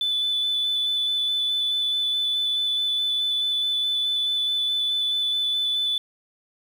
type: tone with vibrato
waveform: sine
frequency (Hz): 3491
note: A7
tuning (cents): -14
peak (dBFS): -20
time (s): 0.01-5.98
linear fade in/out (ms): 2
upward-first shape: square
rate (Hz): 4.7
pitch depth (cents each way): 8
effects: tanh soft clip ceiling -17 dBFS + 8-bit